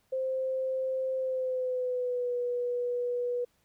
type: tone with pitch glide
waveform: sine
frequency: 523 to 488 Hz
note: C5 to B4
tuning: -1 to -21 cents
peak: -28 dBFS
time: 0.12-3.45 s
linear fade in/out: 10 ms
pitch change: -120 cents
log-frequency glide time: 1.17-2.35 s
effects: pink hiss -71 dBFS RMS until 3.64 s